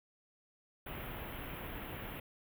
pink band-stop noise, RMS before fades -44 dBFS, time 0.86-2.2 s, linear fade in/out 5 ms, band 3200 to 12000 Hz, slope 48 dB/octave, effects none

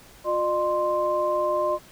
sine tone cluster, 355.4 / 606 / 1046 Hz, F4 / D#5 / C6, +30 / -46 / -1 cents, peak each -30 / -23 / -26 dBFS, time 0.24-1.79 s, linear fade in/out 50 ms, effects pink hiss -50 dBFS RMS until 1.91 s

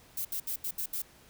violet noise bursts at uneven times, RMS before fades -34 dBFS, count 6, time 0.17-0.25 / 0.32-0.4 / 0.47-0.56 / 0.64-0.71 / 0.78-0.86 / 0.93-1.02 s, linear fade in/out 5 ms, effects pink hiss -58 dBFS RMS until 1.29 s

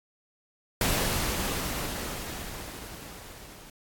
pink noise with level ramp, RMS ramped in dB -25 to -49 dBFS, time 0.81-3.7 s, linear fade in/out 2 ms, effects AAC 64 kbps

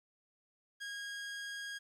sawtooth tone, 1635 Hz, G#6, 28 cents flat, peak -37 dBFS, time 0.8-1.79 s, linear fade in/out 20 ms, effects low-pass 8000 Hz 12 dB/octave + 12-bit

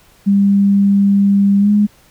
sine tone with pitch glide, 199.3 to 207.3 Hz, G3 to G#3, +29 to -3 cents, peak -8 dBFS, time 0.26-1.87 s, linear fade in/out 20 ms, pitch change +68 cents, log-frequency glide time 1.59-1.7 s, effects pink hiss -49 dBFS RMS until 2.1 s

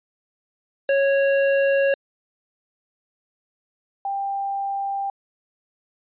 square / sine tone pair in turn, 552 / 791.5 Hz, C#5 / G5, -7 / +17 cents, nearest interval tritone, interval 624 cents, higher second, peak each -17 / -23 dBFS, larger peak first, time 0.89-1.94 / 4.05-5.1 s, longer neither, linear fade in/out 2 ms, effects resampled to 8000 Hz

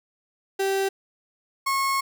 35% pulse tone pair in turn, 389 / 1089.5 Hz, G4 / C#6, -13 / -30 cents, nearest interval octave + tritone, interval 1783 cents, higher second, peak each -20 dBFS, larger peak neither, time 0.59-0.89 / 1.66-2.01 s, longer second, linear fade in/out 10 ms, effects none

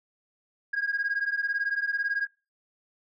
sine beating tone pair, 1624 / 1642 Hz, G#6 / G#6, -39 / -20 cents, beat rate 18 Hz, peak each -28 / -27 dBFS, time 0.73-2.27 s, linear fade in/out 10 ms, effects noise-tail reverb RT60 0.3 s tail -25 dB re dry + tanh soft clip ceiling -21 dBFS

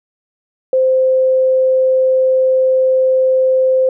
sine tone, 520 Hz, C5, 11 cents flat, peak -9 dBFS, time 0.73-3.89 s, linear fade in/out 2 ms, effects none

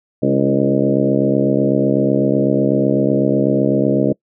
harmonic tone with a mistuned harmonic, 68 Hz, C#2, 33 cents flat, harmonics 2 / 3 / 4 / 5 / 6 / 7 / 8 / 9, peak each -21 / -19 / -18 / -20 / -24 / -21 / -23 / -22 dBFS, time 0.22-4.13 s, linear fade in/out 10 ms, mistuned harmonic 4, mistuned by +33 cents, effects noise-tail reverb RT60 0.1 s tail -25 dB re dry

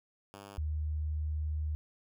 5% pulse / sine tone pair in turn, 100 / 76.45 Hz, G2 / D#2, +35 / -30 cents, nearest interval perfect fourth, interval 465 cents, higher first, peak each -36 / -31 dBFS, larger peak second, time 0.34-0.58 / 0.58-1.75 s, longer second, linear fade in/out 0 ms, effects none

